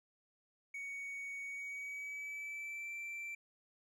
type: tone with pitch glide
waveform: triangle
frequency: 2236 to 2343 Hz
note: C#7 to D7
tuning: +14 to -5 cents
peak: -40 dBFS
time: 0.74-3.35 s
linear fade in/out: 5 ms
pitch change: +81 cents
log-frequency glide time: 1.45-2.93 s
effects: none